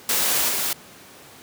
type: noise with level steps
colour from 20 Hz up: white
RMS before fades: -21 / -24 dBFS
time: 0.09-0.73 s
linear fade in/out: 2 ms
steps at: 0.48 s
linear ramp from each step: 20 ms
effects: pink hiss -45 dBFS RMS until 1.42 s + high-pass 150 Hz 12 dB/octave